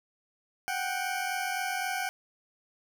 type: tone pair together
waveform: 20% pulse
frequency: 737 / 780.8 Hz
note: F#5 / G5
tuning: -7 / -7 cents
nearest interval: minor second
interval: 100 cents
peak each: -28 dBFS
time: 0.68-2.09 s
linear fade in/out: 0 ms
effects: none